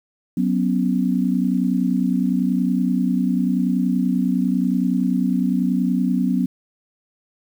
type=chord; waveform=sine; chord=F# suspended fourth; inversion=none; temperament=equal with one note detuned; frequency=185.96 / 246.9 / 277.2 Hz; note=F#3 / B3 / C#4; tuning=+9 / 0 / 0 cents; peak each=-20 / -20 / -24 dBFS; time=0.37-6.46 s; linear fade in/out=5 ms; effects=8-bit